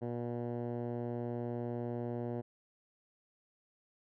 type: tone with low-pass filter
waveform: 10% pulse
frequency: 120 Hz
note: B2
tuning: 49 cents flat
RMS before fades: -38 dBFS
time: 0.01-2.42 s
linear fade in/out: 20 ms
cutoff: 630 Hz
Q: 0.72
effects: none